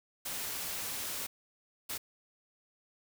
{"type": "noise bursts at uneven times", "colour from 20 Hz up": "white", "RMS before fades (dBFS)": -38, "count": 2, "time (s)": [[0.25, 1.27], [1.89, 1.98]], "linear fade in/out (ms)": 10, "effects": []}